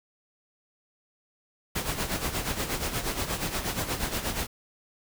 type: noise with tremolo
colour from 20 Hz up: pink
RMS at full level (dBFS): -28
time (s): 1.75-4.47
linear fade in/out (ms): 10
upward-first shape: sine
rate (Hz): 8.4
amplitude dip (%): 65
effects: none